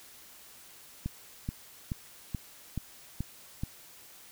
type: click train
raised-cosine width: 5 ms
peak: -20 dBFS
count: 7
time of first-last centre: 1.06-3.635 s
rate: 2.33 Hz
effects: white hiss -53 dBFS RMS until 4.31 s